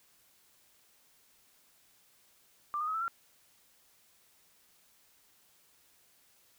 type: tone with pitch steps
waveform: sine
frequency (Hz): 1184 / 1227.9 / 1273.4 / 1320.6 / 1369.5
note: D6 / D#6 / D#6 / E6 / F6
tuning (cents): +14 / -23 / +40 / +3 / -34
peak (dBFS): -31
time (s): 2.74-3.08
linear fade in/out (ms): 0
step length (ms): 68
effects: white hiss -66 dBFS RMS until 6.58 s